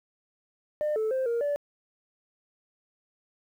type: tone with pitch steps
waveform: sine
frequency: 602 / 436.9 / 523 / 468.4 / 579 Hz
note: D5 / A4 / C5 / A#4 / D5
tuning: +43 / -12 / -1 / +8 / -25 cents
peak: -23 dBFS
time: 0.81-1.56 s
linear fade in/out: 0 ms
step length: 150 ms
effects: tanh soft clip ceiling -23 dBFS + 10-bit